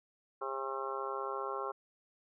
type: harmonic tone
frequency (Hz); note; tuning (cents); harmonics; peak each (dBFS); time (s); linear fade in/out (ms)
134.7; C#3; -49; 3 / 4 / 5 / 6 / 7 / 8 / 9 / 10; -41 / -43 / -50 / -44 / -50 / -40 / -50 / -43; 0.41-1.72; 10
effects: none